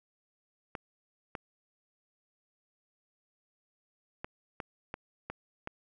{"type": "clicks", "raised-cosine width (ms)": 0.5, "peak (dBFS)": -22, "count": 7, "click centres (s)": [0.752, 1.352, 4.245, 4.602, 4.941, 5.3, 5.674], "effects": []}